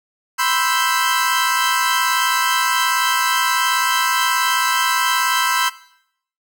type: chord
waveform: sawtooth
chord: C major seventh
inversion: third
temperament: equal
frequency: 987.8 / 1046.5 / 1318.5 / 1568 Hz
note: B5 / C6 / E6 / G6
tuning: 0 / 0 / 0 / 0 cents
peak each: -18 dBFS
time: 0.38-5.7 s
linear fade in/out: 20 ms
effects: noise-tail reverb RT60 0.7 s tail -18 dB re dry